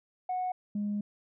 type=tone pair in turn; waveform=sine; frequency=735 / 206.3 Hz; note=F#5 / G#3; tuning=-12 / -11 cents; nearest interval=octave + minor seventh; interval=2199 cents; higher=first; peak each=-28 dBFS; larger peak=neither; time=0.29-0.52 / 0.75-1.01 s; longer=second; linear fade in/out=5 ms; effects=tanh soft clip ceiling -26 dBFS